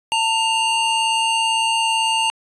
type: tone pair together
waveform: square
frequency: 899.7 / 2817 Hz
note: A5 / F7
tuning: +38 / +14 cents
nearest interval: octave + minor sixth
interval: 1976 cents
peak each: -20 dBFS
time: 0.12-2.3 s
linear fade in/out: 0 ms
effects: resampled to 22050 Hz